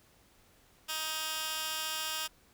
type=tone with high-pass filter; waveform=15% pulse; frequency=314.3 Hz; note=D#4; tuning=18 cents sharp; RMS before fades=-36 dBFS; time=0.88-2.28 s; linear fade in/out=20 ms; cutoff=2200 Hz; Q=0.79; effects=pink hiss -64 dBFS RMS until 2.53 s